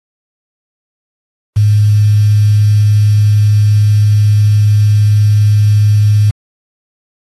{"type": "tone with quantisation", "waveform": "sine", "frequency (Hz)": 104.8, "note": "G#2", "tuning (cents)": 16, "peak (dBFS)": -5, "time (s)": [1.56, 6.31], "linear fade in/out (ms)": 10, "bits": 5, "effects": ["AAC 32 kbps"]}